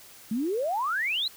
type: exponential sweep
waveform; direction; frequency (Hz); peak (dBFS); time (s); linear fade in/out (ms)
sine; up; 207.7 to 4186; -25; 0.31-1.28; 5
effects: white hiss -50 dBFS RMS until 1.36 s